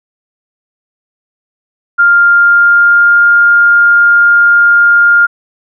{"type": "tone with pitch glide", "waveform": "sine", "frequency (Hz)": [1400, 1408.1], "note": ["F6", "F6"], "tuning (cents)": [4, 14], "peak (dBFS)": -3, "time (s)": [1.98, 5.27], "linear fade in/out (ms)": 20, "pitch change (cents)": 10, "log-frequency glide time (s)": [2.31, 3.31], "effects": []}